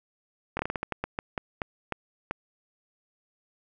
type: slowing click train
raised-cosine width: 0.5 ms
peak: -14 dBFS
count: 14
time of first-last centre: 0.57-2.31 s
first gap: 22 ms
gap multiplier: 1.27
effects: none